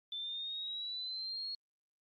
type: exponential sweep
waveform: sine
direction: up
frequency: 3520 to 4327 Hz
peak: -38 dBFS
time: 0.12-1.55 s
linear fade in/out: 2 ms
effects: Opus 32 kbps